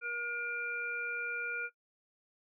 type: harmonic tone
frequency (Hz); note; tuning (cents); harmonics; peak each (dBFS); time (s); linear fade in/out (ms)
475.7; A#4; +35; 1 / 3 / 5; -46 / -35 / -39; 0.01-1.7; 50
effects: noise-tail reverb RT60 0.1 s tail -20 dB re dry